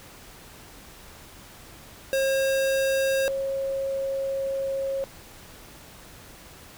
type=tone pair in turn; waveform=square / sine; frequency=538 / 543 Hz; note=C5 / C#5; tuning=+48 / -36 cents; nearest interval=unison; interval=16 cents; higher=second; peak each=-22 / -25 dBFS; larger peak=first; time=2.13-3.28 / 3.28-5.04 s; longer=second; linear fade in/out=0 ms; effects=pink hiss -47 dBFS RMS until 6.77 s